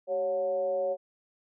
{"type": "tone with frequency modulation", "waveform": "sine", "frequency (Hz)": 554.4, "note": "C#5", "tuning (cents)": 0, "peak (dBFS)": -26, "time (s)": [0.07, 0.97], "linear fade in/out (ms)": 50, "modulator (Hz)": 170, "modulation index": 0.55, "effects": []}